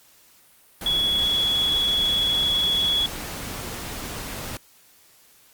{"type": "tone in noise", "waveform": "sine", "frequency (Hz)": 3369, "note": "G#7", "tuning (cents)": 24, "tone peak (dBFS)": -19, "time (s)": [0.86, 3.06], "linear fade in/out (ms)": 2, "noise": "pink", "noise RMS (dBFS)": -33, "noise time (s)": [0.81, 4.57], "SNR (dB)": 11, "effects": ["white hiss -55 dBFS RMS until 5.53 s", "Opus 48 kbps"]}